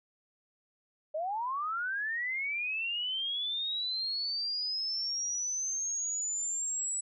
sine linear sweep, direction up, 593 to 7902 Hz, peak -31 dBFS, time 1.14-7.01 s, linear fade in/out 10 ms, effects none

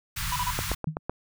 pink band-stop noise, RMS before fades -31 dBFS, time 0.16-0.75 s, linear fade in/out 10 ms, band 170 to 1000 Hz, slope 48 dB/octave
triangle tone bursts, 987.8 Hz, B5, in tune, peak -24 dBFS, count 3, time 0.32-0.505 s, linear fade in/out 2 ms, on 39 ms, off 34 ms
click train, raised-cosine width 1 ms, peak -14 dBFS, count 5, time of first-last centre 0.59-1.096 s, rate 7.91 Hz
sine tone with exponential decay, 156.4 Hz, D#3, 9 cents sharp, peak -21 dBFS, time 0.87-0.99 s, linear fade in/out 5 ms, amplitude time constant 25 ms
effects none

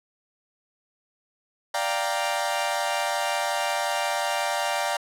sawtooth chord, G minor seventh, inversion second, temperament equal, 587.3 / 698.5 / 784 / 932.3 Hz, D5 / F5 / G5 / Bb5, 0 / 0 / 0 / 0 cents, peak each -26 dBFS, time 1.74-4.97 s, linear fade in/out 5 ms, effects low-pass 12000 Hz 12 dB/octave

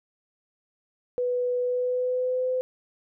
sine tone with pitch glide, 493.9 to 510.1 Hz, B4 to C5, 0 to -44 cents, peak -23 dBFS, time 1.18-2.61 s, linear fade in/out 0 ms, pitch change +56 cents, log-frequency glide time 1.6-2.5 s, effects none

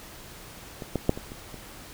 clicks, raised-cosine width 2 ms, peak -22 / -12 / -6 / -22 / -26 / -26 dBFS, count 6, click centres 0.822 / 0.957 / 1.094 / 1.175 / 1.319 / 1.543 s, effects pink hiss -45 dBFS RMS until 1.93 s

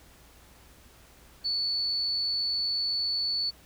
sine tone, 4454 Hz, C#8, 7 cents sharp, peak -26 dBFS, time 1.44-3.51 s, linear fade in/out 20 ms, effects added 60 Hz sine -59 dBFS peak until 3.65 s + pink hiss -56 dBFS RMS until 3.65 s

